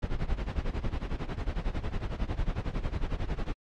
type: noise with tremolo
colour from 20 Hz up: brown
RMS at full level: -28 dBFS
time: 0.02-3.53 s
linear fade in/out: 10 ms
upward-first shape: sine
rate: 11 Hz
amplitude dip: 85%
effects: low-pass 4000 Hz 12 dB/octave + AAC 48 kbps